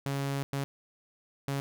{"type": "tone bursts at uneven times", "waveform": "sawtooth", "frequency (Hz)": 138.8, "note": "C#3", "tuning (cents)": 3, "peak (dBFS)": -26, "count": 3, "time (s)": [[0.06, 0.43], [0.53, 0.64], [1.48, 1.6]], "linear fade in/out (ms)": 0, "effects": []}